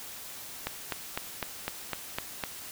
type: click train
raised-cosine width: 0.3 ms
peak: -14 dBFS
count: 8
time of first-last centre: 0.67-2.438 s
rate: 3.96 Hz
effects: white hiss -43 dBFS RMS until 2.71 s